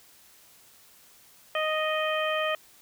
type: harmonic tone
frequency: 622 Hz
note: D#5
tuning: 1 cent flat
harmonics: 1 / 2 / 3 / 4 / 5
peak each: -28 / -31 / -33 / -34 / -35 dBFS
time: 1.55-2.55 s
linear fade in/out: 2 ms
effects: white hiss -56 dBFS RMS until 2.81 s